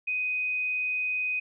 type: tone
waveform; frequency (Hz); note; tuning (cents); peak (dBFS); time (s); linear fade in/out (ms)
sine; 2501; D#7; +8; -26; 0.07-1.4; 10
effects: none